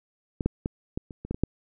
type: clicks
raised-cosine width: 3 ms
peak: -16 / -10 / -14 / -16 / -27 / -24 / -16 / -21 / -9 dBFS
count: 9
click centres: 0.408 / 0.46 / 0.659 / 0.975 / 1.108 / 1.25 / 1.31 / 1.345 / 1.436 s
effects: none